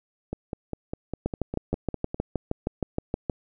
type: two click trains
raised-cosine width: 2 ms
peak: -12 / -17 dBFS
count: 14 / 10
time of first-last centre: 1.26-3.298 / 0.33-2.145 s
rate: 6.38 / 4.96 Hz
effects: none